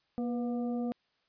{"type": "harmonic tone with a mistuned harmonic", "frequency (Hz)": 238.8, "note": "A#3", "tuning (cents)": 42, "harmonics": [1, 2, 3, 5], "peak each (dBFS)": [-31, -39, -43, -57], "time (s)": [0.18, 0.92], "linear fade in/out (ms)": 0, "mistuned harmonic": 2, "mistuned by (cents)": 50, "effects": ["white hiss -74 dBFS RMS until 1.28 s", "resampled to 11025 Hz"]}